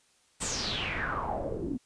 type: noise with low-pass filter sweep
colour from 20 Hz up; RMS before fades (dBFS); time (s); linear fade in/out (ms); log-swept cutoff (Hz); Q
pink; -33; 0.4-1.78; 20; 8600 to 240; 6.1
effects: white hiss -66 dBFS RMS until 1.85 s + resampled to 22050 Hz